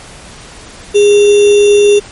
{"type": "tone with sample-and-hold", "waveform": "sine", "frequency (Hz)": 410, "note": "G#4", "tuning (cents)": -22, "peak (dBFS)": -3, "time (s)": [0.94, 2], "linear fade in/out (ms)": 20, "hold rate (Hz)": 3150, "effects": ["pink hiss -33 dBFS RMS until 2.11 s", "MP3 48 kbps"]}